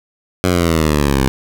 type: exponential sweep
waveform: 10% pulse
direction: down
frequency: 92.5 to 64.7 Hz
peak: -4 dBFS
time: 0.44-1.28 s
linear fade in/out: 0 ms
effects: none